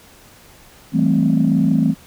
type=chord; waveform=sine; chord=A minor seventh; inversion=second; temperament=equal with one note detuned; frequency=164.81 / 193.52 / 220 / 261.6 Hz; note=E3 / G3 / A3 / C4; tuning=0 / -22 / 0 / 0 cents; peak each=-17 / -19 / -17 / -17 dBFS; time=0.92-1.95 s; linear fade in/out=50 ms; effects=tanh soft clip ceiling -5 dBFS + pink hiss -46 dBFS RMS until 2.06 s